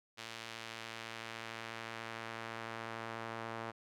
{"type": "tone with band-pass filter sweep", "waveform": "sawtooth", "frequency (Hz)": 113.8, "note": "A#2", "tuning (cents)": -41, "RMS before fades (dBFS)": -45, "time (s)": [0.17, 3.72], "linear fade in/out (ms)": 20, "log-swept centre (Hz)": [3400, 1100], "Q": 0.85, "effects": []}